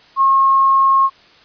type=tone; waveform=sine; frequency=1081 Hz; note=C#6; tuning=44 cents flat; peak=-9 dBFS; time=0.16-1.1 s; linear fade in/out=50 ms; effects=white hiss -47 dBFS RMS until 1.44 s + resampled to 11025 Hz